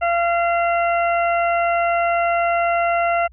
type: harmonic tone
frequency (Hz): 686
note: F5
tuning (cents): -31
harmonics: 1 / 2 / 3 / 4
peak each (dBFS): -17 / -23 / -27 / -29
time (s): 0.01-3.28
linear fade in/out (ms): 20
effects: added 60 Hz sine -44 dBFS peak until 3.32 s